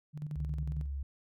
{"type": "tone with tremolo", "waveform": "sine", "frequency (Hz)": 150, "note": "D3", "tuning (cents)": 37, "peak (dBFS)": -34, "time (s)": [0.13, 0.87], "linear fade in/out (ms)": 50, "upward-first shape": "square", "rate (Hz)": 11, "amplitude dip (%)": 60}
{"type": "tone with vibrato", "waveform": "sine", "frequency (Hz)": 68.8, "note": "C#2", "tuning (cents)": -12, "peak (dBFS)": -34, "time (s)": [0.36, 1.03], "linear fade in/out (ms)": 5, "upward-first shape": "sine", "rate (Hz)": 2.4, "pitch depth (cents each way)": 20}
{"effects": []}